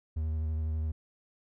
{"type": "tone with vibrato", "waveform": "triangle", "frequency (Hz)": 78.5, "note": "D#2", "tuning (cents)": 16, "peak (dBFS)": -27, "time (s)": [0.16, 0.92], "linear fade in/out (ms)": 10, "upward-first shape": "square", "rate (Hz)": 12, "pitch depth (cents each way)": 19, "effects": []}